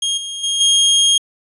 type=tone with level steps; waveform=sawtooth; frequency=3246 Hz; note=G#7; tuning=40 cents flat; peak=-13 / -21 / -13 / -7 dBFS; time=0.02-1.18 s; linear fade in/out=5 ms; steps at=0.17 / 0.43 / 0.6 s; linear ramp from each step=10 ms; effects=resampled to 24000 Hz